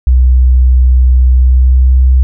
sine tone with pitch glide, 63.1 to 64.39 Hz, B1 to C2, +38 to -27 cents, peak -3 dBFS, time 0.07-2.23 s, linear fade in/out 0 ms, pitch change +35 cents, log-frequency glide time 1.33-1.98 s, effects none

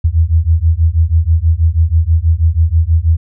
sine beating tone pair, 78.8 / 85 Hz, D#2 / F2, +23 / -46 cents, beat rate 6.2 Hz, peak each -11 dBFS, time 0.04-3.17 s, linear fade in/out 10 ms, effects none

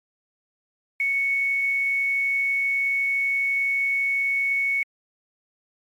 sine tone with quantisation, 2217 Hz, C#7, in tune, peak -20 dBFS, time 1-4.83 s, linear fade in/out 2 ms, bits 8, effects MP3 64 kbps

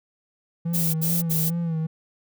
triangle tone with vibrato, 164.81 Hz, E3, in tune, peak -21 dBFS, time 0.65-1.87 s, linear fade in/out 10 ms, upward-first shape sine, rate 2.4 Hz, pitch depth 64 cents each way
violet noise bursts, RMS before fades -25 dBFS, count 3, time 0.73-1.504 s, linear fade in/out 20 ms, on 210 ms, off 72 ms
effects none

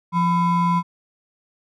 triangle ring-modulated tone, 587.3 Hz, D5, in tune, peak -11 dBFS, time 0.12-0.83 s, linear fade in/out 50 ms, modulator 414 Hz, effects none

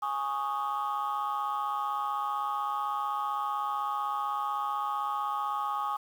sine chord, Ab suspended fourth, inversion none, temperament equal, 830.6 / 1108.7 / 1244.5 Hz, Ab5 / Db6 / Eb6, 0 / 0 / 0 cents, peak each -32 dBFS, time 0.02-5.97 s, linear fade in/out 10 ms, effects tanh soft clip ceiling -24 dBFS + 9-bit

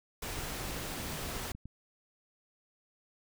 pink noise, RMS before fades -39 dBFS, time 0.22-1.52 s, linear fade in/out 5 ms
clicks, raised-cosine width 5 ms, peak -32 dBFS, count 12, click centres 0.389 / 0.435 / 0.652 / 0.694 / 0.767 / 1 / 1.134 / 1.217 / 1.366 / 1.516 / 1.55 / 1.656 s
effects none

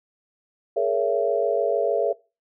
sine chord, A# half-diminished seventh, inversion third, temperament just, 419.5 / 466.2 / 559.4 / 671.3 Hz, G#4 / A#4 / C#5 / E5, +17 / 0 / +16 / +31 cents, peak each -25 dBFS, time 0.76-2.13 s, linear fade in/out 10 ms, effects noise-tail reverb RT60 0.3 s tail -22 dB re dry

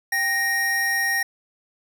square tone pair together, 784 / 1864.7 Hz, G5 / A#6, 0 / 0 cents, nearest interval octave + minor third, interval 1500 cents, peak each -32 / -21 dBFS, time 0.12-1.23 s, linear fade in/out 5 ms, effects none

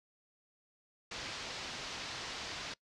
white low-pass noise, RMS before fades -43 dBFS, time 1.11-2.74 s, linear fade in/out 5 ms, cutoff 5400 Hz, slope 24 dB/octave, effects noise-tail reverb RT60 0.1 s tail -22 dB re dry + low-pass 9000 Hz 12 dB/octave

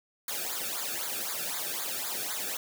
white noise with flanger, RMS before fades -34 dBFS, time 0.28-2.57 s, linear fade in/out 2 ms, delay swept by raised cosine 0.35 to 1.02 ms, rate 3.9 Hz, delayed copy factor -1, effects none

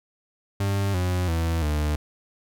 40% pulse tone with pitch steps, 99.2 / 90.44 / 82.46 / 75.18 Hz, G2 / F#2 / E2 / D2, +21 / -39 / +1 / +41 cents, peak -21 dBFS, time 0.6-1.96 s, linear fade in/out 5 ms, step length 340 ms, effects none

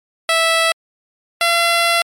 10% pulse tone pair in turn, 657 / 681.1 Hz, E5 / F5, -6 / -44 cents, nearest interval minor second, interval 62 cents, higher second, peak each -4 dBFS, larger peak neither, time 0.29-0.72 / 1.41-2.02 s, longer second, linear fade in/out 2 ms, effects low-pass 12000 Hz 12 dB/octave + MP3 96 kbps

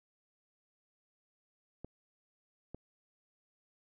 clicks, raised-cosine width 2 ms, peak -30 dBFS, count 2, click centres 1.846 / 2.746 s, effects none

